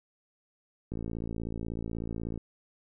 click train, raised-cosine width 3 ms, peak -23 dBFS, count 83, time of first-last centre 0.92-2.376 s, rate 56.3 Hz, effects none

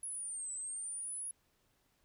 sine linear two-way sweep, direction down then up, 10548 to 7920 to 10548 Hz, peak -39 dBFS, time 0.03-1.31 s, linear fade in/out 2 ms, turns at 0.52 s, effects pink hiss -75 dBFS RMS until 2.04 s

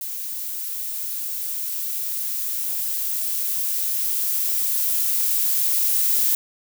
violet noise with level ramp, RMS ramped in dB -30 to -19 dBFS, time 0.01-6.35 s, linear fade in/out 2 ms, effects none

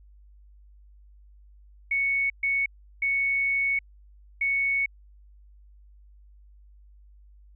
sine tone bursts at uneven times, 2217 Hz, C#7, in tune, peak -22 dBFS, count 4, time 1.91-2.3 / 2.43-2.66 / 3.02-3.79 / 4.41-4.86 s, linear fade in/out 5 ms, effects added 50 Hz sine -50 dBFS peak until 7.55 s

